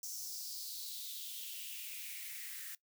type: noise with high-pass filter sweep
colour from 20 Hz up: blue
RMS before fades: -45 dBFS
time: 0.03-2.75 s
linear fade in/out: 2 ms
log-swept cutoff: 6000 to 1700 Hz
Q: 4.2
effects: noise-tail reverb RT60 0.1 s tail -19 dB re dry